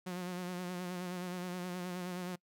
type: tone with vibrato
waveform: sawtooth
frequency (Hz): 180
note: F#3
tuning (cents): -47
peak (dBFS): -34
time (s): 0.06-2.36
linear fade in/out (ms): 10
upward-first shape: sine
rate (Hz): 9.5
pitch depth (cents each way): 39
effects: noise-tail reverb RT60 0.1 s tail -24 dB re dry